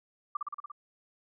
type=tone with echo; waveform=sine; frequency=1178 Hz; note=D6; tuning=5 cents sharp; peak=-28 dBFS; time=0.35-0.37 s; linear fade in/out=5 ms; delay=58 ms; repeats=6; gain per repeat=-2 dB; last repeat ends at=0.718 s; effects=none